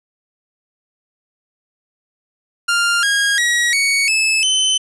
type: tone with pitch steps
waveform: sawtooth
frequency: 1398 / 1634 / 1909.7 / 2232 / 2609 / 3049 Hz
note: F6 / G#6 / A#6 / C#7 / E7 / G7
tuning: +1 / -29 / +41 / +11 / -18 / -49 cents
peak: -10 dBFS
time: 2.68-4.78 s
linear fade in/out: 10 ms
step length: 350 ms
effects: resampled to 24000 Hz + 8-bit